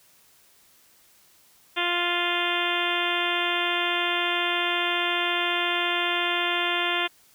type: harmonic tone with a mistuned harmonic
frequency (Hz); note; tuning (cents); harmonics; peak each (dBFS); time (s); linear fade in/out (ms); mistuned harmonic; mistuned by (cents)
349.2; F4; 0; 1 / 2 / 3 / 4 / 5 / 6 / 7 / 8 / 9 / 10; -32 / -32 / -32 / -32 / -32 / -32 / -32 / -32 / -32 / -32; 1.76-7.08; 20; 7; +19
effects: white hiss -58 dBFS RMS until 7.34 s